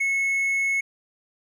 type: tone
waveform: triangle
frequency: 2191 Hz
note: C#7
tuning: 21 cents flat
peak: -19 dBFS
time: 0-0.81 s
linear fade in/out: 10 ms
effects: none